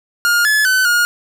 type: tone with pitch steps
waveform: 45% pulse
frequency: 1417 / 1716 / 1516 / 1430 Hz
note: F6 / A6 / F#6 / F6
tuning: +25 / -44 / +42 / +41 cents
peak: -11 dBFS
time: 0.25-1.05 s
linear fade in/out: 0 ms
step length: 200 ms
effects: none